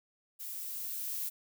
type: noise with level ramp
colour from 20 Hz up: violet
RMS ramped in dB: -42 to -36 dBFS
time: 0.39-1.3 s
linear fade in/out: 20 ms
effects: none